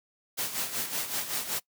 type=noise with tremolo; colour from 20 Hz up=white; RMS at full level=-30 dBFS; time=0.37-1.6 s; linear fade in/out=20 ms; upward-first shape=sine; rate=5.3 Hz; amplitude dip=65%; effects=noise-tail reverb RT60 0.1 s tail -22 dB re dry + high-pass 100 Hz 12 dB/octave